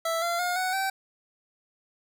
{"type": "tone with pitch steps", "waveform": "25% pulse", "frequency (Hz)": [660, 686.4, 713.9, 742.5, 772.3], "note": ["E5", "F5", "F5", "F#5", "G5"], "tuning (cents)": [2, -30, 38, 6, -26], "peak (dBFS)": -22, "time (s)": [0.05, 0.9], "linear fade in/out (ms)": 5, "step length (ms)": 170, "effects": []}